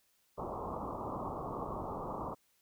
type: low-pass noise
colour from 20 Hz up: white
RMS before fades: -40 dBFS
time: 0.37-2.35 s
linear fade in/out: 20 ms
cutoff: 1200 Hz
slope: 96 dB/octave
effects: white hiss -73 dBFS RMS until 2.61 s